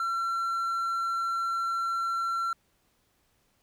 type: tone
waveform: triangle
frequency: 1357 Hz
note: E6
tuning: 50 cents sharp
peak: -25 dBFS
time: 0-2.53 s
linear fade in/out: 2 ms
effects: pink hiss -70 dBFS RMS until 3.62 s